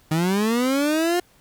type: linear sweep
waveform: 30% pulse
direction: up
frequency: 153.1 to 359 Hz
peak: -16 dBFS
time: 0.11-1.2 s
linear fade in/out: 5 ms
effects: pink hiss -57 dBFS RMS until 1.4 s